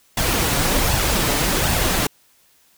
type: noise with flanger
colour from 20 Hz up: pink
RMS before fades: -19 dBFS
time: 0.17-2.07 s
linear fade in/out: 5 ms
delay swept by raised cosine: 1.1 to 7.1 ms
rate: 1.3 Hz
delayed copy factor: +0.5
effects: white hiss -57 dBFS RMS until 2.77 s